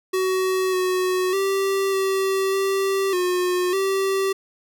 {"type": "tone with pitch steps", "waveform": "square", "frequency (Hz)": [374.8, 368.9, 389.9, 385.6, 389.1, 360.7, 387.5], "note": ["F#4", "F#4", "G4", "G4", "G4", "F#4", "G4"], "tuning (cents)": [22, -5, -9, -28, -13, -44, -20], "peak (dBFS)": -20, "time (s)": [0.13, 4.33], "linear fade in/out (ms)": 10, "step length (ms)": 600, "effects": []}